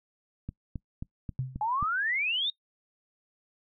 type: click train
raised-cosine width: 5 ms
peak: -23 dBFS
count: 6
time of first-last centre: 0.49-1.827 s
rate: 3.74 Hz
type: tone with exponential decay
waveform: sine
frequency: 130 Hz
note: C3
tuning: 11 cents flat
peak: -25 dBFS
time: 1.39-1.68 s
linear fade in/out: 0 ms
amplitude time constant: 61 ms
type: exponential sweep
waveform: sine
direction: up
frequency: 826 to 3752 Hz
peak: -26 dBFS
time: 1.61-2.5 s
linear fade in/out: 2 ms
effects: noise-tail reverb RT60 0.1 s tail -23 dB re dry